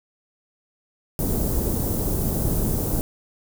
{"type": "band-stop noise", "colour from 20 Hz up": "pink", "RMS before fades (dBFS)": -23, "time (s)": [1.19, 3.01], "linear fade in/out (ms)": 0, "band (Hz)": [450, 13000], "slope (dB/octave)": 12, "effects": []}